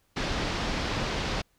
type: low-pass noise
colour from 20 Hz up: pink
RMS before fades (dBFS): -30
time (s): 0.16-1.42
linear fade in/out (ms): 10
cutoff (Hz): 5300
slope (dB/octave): 24
effects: pink hiss -69 dBFS RMS until 1.58 s